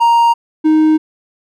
triangle tone pair in turn, 934 / 311.7 Hz, A#5 / D#4, +3 / +3 cents, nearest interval octave + perfect fifth, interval 1900 cents, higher first, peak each -5 dBFS, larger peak neither, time 0-0.34 / 0.64-0.98 s, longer neither, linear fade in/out 20 ms, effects none

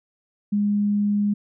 sine tone, 205.5 Hz, G#3, 18 cents flat, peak -18 dBFS, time 0.52-1.34 s, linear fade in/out 10 ms, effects none

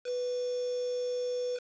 sine tone with quantisation, 493.9 Hz, B4, in tune, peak -30 dBFS, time 0.04-1.6 s, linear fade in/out 50 ms, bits 7, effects resampled to 16000 Hz

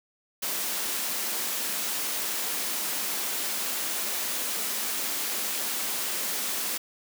white high-pass noise, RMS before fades -30 dBFS, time 0.42-6.78 s, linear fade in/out 10 ms, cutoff 180 Hz, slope 48 dB/octave, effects none

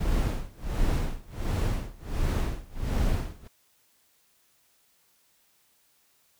brown noise with tremolo, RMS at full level -24 dBFS, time 0-3.48 s, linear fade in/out 10 ms, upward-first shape sine, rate 1.4 Hz, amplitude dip 95%, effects white hiss -66 dBFS RMS until 6.39 s

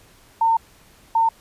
sine tone bursts at uneven times, 907 Hz, A#5, 48 cents flat, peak -14 dBFS, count 2, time 0.41-0.57 / 1.15-1.29 s, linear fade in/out 5 ms, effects pink hiss -52 dBFS RMS until 1.4 s + resampled to 32000 Hz

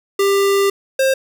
square tone pair in turn, 396.5 / 532.2 Hz, G4 / C5, +20 / +29 cents, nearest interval perfect fourth, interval 509 cents, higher second, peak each -13 dBFS, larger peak neither, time 0.19-0.7 / 0.99-1.14 s, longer first, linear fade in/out 5 ms, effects none

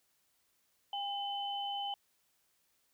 sine tone pair together, 804 / 3035 Hz, G5 / F#7, +44 / +43 cents, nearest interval octave + major seventh, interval 2299 cents, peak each -37 / -39 dBFS, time 0.93-1.94 s, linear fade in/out 2 ms, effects white hiss -75 dBFS RMS until 2.93 s

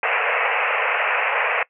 white band-pass noise, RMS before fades -21 dBFS, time 0.03-1.63 s, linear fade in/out 2 ms, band 440 to 2700 Hz, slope 96 dB/octave, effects noise-tail reverb RT60 0.1 s tail -21 dB re dry

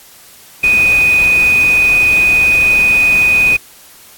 sine tone in noise, 2489 Hz, D#7, in tune, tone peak -7 dBFS, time 0.63-3.57 s, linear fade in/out 10 ms, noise pink, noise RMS -25 dBFS, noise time 0.63-3.57 s, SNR +15 dB, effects white hiss -40 dBFS RMS until 4.17 s + AAC 64 kbps

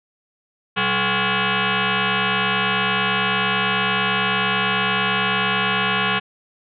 sine tone with frequency modulation, 738 Hz, F#5, 5 cents flat, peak -17 dBFS, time 0.76-6.2 s, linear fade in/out 20 ms, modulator 309 Hz, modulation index 7.9, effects none

